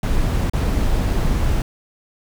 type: noise with dropouts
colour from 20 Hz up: brown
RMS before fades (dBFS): -18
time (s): 0.03-1.62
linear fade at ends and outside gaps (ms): 2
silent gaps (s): 0.498-0.534
effects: none